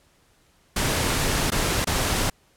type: noise with dropouts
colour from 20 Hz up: pink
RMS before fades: -23 dBFS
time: 0.76-2.3 s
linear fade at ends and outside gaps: 5 ms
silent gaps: 1.504-1.518 / 1.846-1.87 s
effects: pink hiss -61 dBFS RMS until 2.56 s + low-pass 12000 Hz 12 dB/octave